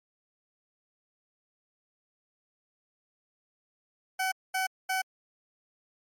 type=tone bursts; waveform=20% pulse; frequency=755 Hz; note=F#5; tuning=35 cents sharp; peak=-22 dBFS; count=3; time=4.19-5.02 s; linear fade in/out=10 ms; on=130 ms; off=220 ms; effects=MP3 64 kbps